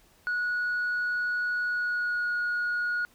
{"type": "tone with pitch glide", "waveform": "sine", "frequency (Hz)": [1461, 1445.9], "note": ["F#6", "F#6"], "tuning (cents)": [-22, -40], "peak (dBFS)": -24, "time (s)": [0.27, 3.05], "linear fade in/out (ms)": 0, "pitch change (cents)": -18, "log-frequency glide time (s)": [1.63, 2.34], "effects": ["tanh soft clip ceiling -24 dBFS", "pink hiss -61 dBFS RMS until 3.14 s"]}